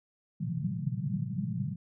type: band-pass noise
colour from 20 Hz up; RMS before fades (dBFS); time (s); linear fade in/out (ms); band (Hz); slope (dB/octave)
white; -33; 0.4-1.76; 5; 110 to 200; 96
effects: none